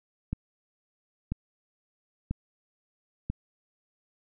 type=click train; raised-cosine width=5 ms; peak=-17 dBFS; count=4; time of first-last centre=0.33-3.3 s; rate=1.01 Hz; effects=none